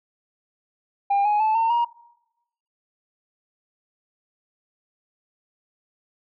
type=tone with pitch steps; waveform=sine; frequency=801 / 835 / 870.5 / 907.4 / 946 Hz; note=G5 / G#5 / A5 / A#5 / A#5; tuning=+37 / +9 / -19 / -47 / +25 cents; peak=-15 dBFS; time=1.1-1.85 s; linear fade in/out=10 ms; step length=150 ms; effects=noise-tail reverb RT60 0.9 s tail -23 dB re dry + tanh soft clip ceiling -16 dBFS